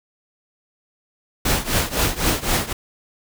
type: noise with tremolo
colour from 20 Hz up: pink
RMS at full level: -17 dBFS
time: 1.45-2.73 s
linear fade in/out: 5 ms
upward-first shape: triangle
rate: 3.9 Hz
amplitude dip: 90%
effects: none